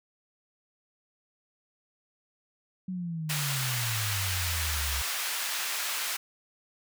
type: exponential sweep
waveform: sine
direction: down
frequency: 188.4 to 65.41 Hz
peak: -31 dBFS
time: 2.88-5.02 s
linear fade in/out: 5 ms
type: high-pass noise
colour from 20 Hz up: pink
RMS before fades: -32 dBFS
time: 3.29-6.17 s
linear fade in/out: 10 ms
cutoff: 1400 Hz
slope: 12 dB/octave
effects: none